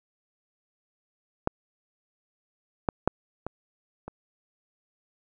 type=clicks; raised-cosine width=1 ms; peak=-9 / -9 / -6 / -18 / -23 dBFS; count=5; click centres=1.474 / 2.888 / 3.076 / 3.466 / 4.08 s; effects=none